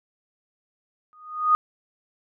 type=tone with exponential growth; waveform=sine; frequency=1237 Hz; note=D#6; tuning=10 cents flat; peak=-12 dBFS; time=1.13-1.55 s; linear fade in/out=0 ms; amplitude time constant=91 ms; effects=none